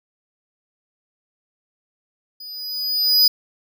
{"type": "tone with level ramp", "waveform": "square", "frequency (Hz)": 4951, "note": "D#8", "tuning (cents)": -9, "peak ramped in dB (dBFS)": [-35, -10], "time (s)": [2.4, 3.28], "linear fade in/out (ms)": 5, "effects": []}